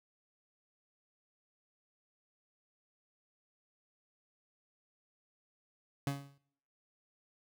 30% pulse tone with exponential decay, 140 Hz, C#3, 18 cents sharp, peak -27 dBFS, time 6.07-6.38 s, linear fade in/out 2 ms, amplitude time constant 66 ms, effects noise-tail reverb RT60 0.6 s tail -19 dB re dry

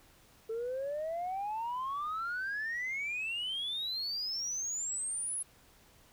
sine exponential sweep, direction up, 440 to 10720 Hz, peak -32 dBFS, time 0.49-5.43 s, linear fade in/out 10 ms, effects tanh soft clip ceiling -31 dBFS + pink hiss -62 dBFS RMS until 6.12 s

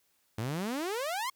sawtooth exponential sweep, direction up, 104.2 to 1100 Hz, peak -28 dBFS, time 0.38-1.3 s, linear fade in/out 5 ms, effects white hiss -72 dBFS RMS until 1.35 s

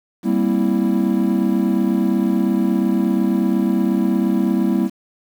triangle chord, C dominant seventh, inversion second, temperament equal, 196 / 233.1 / 261.6 / 329.6 Hz, G3 / Bb3 / C4 / E4, 0 / 0 / 0 / 0 cents, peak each -17 / -18 / -21 / -19 dBFS, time 0.23-4.9 s, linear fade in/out 50 ms, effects 7-bit

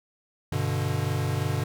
square chord, G major, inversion none, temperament equal, 98 / 123.47 / 146.83 Hz, G2 / B2 / D3, 0 / 0 / 0 cents, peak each -30 dBFS, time 0.52-1.64 s, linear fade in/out 5 ms, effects none

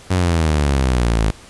sawtooth exponential sweep, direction down, 94.2 to 52 Hz, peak -10 dBFS, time 0.1-1.31 s, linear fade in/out 10 ms, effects pink hiss -42 dBFS RMS until 1.49 s + resampled to 24000 Hz

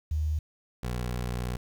sine / 20% pulse tone pair in turn, 76.8 / 60.96 Hz, D#2 / B1, -22 / -22 cents, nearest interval major third, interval 400 cents, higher first, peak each -25 dBFS, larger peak neither, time 0.11-0.39 / 0.83-1.57 s, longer second, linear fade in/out 5 ms, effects 9-bit

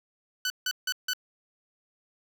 15% pulse tone bursts, 1496 Hz, F#6, 19 cents sharp, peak -20 dBFS, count 4, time 0.45-1.134 s, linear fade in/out 2 ms, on 51 ms, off 160 ms, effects none

